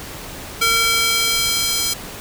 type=tone with high-pass filter sweep; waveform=square; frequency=457.3 Hz; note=A#4; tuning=33 cents flat; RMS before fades=-18 dBFS; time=0.61-1.94 s; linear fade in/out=10 ms; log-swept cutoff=1700 to 4600 Hz; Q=0.99; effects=pink hiss -33 dBFS RMS until 2.2 s